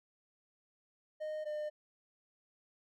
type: tone pair in turn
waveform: triangle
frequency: 616 / 603.7 Hz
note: D#5 / D5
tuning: -17 / +48 cents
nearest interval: unison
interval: 35 cents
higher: first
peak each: -35 / -34 dBFS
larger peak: second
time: 1.2-1.45 / 1.45-1.7 s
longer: neither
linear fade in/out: 20 ms
effects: none